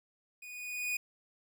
45% pulse tone with level ramp, 2471 Hz, D#7, 13 cents flat, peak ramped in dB -46 to -30 dBFS, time 0.42-0.97 s, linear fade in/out 5 ms, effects 12-bit

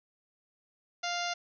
harmonic tone, 699 Hz, F5, 1 cent sharp, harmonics 1 / 2 / 3 / 4 / 5 / 6 / 7 / 8 / 9, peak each -35 / -38 / -40 / -41 / -42 / -43 / -43 / -44 / -45 dBFS, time 1.03-1.34 s, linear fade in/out 10 ms, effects none

